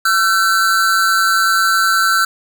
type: tone pair together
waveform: square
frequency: 1344.7 / 1532 Hz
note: E6 / G6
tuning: +34 / -40 cents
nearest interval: major second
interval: 226 cents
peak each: -15 dBFS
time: 0.05-2.25 s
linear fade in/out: 5 ms
effects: none